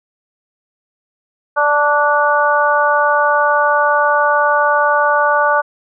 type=harmonic tone with a mistuned harmonic; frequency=293.7 Hz; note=D4; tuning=in tune; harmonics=2 / 3 / 4 / 5; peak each=-16 / -16 / -16 / -16 dBFS; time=1.56-5.62 s; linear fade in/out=20 ms; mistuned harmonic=4; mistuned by=-20 cents; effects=none